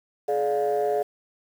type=chord; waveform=sine; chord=D diminished; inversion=second; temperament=just; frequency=422.9 / 587.3 / 704.8 Hz; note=Ab4 / D5 / F5; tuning=+31 / 0 / +16 cents; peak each=-23 / -26 / -25 dBFS; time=0.28-1.03 s; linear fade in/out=10 ms; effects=tanh soft clip ceiling -16 dBFS + 8-bit